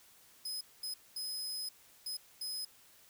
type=tone bursts at uneven times; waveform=sawtooth; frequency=5060 Hz; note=D#8; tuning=28 cents sharp; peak=-35 dBFS; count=5; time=0.45-0.61 / 0.83-0.94 / 1.16-1.69 / 2.06-2.17 / 2.41-2.65 s; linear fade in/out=5 ms; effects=white hiss -62 dBFS RMS until 3.09 s